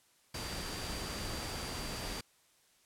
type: tone in noise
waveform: sine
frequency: 4699 Hz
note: D8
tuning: in tune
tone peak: -47 dBFS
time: 0.34-2.21 s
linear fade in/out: 5 ms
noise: pink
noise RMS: -40 dBFS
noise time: 0.34-2.21 s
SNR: -10 dB
effects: white hiss -68 dBFS RMS until 2.85 s + low-pass 11000 Hz 12 dB/octave